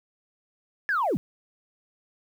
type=linear sweep; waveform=sine; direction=down; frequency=1748 to 130 Hz; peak=-21 dBFS; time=0.89-1.17 s; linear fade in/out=0 ms; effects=tanh soft clip ceiling -18 dBFS + 9-bit